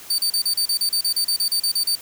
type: tone bursts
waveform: sawtooth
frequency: 4592 Hz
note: D8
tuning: 40 cents flat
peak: -15 dBFS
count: 16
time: 0.1-1.954 s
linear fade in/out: 5 ms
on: 84 ms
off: 34 ms
effects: white hiss -41 dBFS RMS until 2.01 s